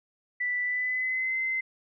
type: tone with pitch glide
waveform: sine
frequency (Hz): 1975.5 to 2063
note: B6 to C7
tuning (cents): 0 to -25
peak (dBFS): -26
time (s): 0.4-1.61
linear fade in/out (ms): 10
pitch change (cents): +75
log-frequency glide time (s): 0.63-1.37
effects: none